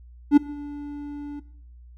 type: tone with ADSR envelope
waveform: triangle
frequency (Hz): 290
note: D4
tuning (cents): -22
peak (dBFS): -5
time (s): 0.31-1.4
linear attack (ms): 58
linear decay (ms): 11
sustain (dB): -24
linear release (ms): 10
effects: noise-tail reverb RT60 0.6 s tail -18 dB re dry + added 60 Hz sine -44 dBFS peak until 1.97 s